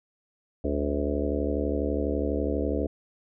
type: harmonic tone with a mistuned harmonic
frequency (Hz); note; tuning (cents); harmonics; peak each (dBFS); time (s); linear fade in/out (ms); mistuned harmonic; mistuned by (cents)
72.1; D2; -31; 1 / 3 / 4 / 5 / 6 / 7 / 8 / 9; -30 / -35 / -30 / -35 / -32 / -33 / -38 / -37; 0.64-2.87; 5; 8; -73
effects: none